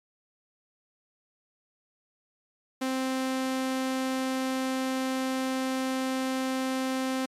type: tone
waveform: sawtooth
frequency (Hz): 261.6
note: C4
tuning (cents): 0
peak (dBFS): -23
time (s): 2.81-7.26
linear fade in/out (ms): 10
effects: low-pass 12000 Hz 12 dB/octave + MP3 96 kbps